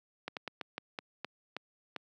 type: slowing click train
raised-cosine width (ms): 0.3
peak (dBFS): -21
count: 9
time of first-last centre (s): 0.28-1.963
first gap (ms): 88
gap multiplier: 1.24
effects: high-pass 200 Hz 12 dB/octave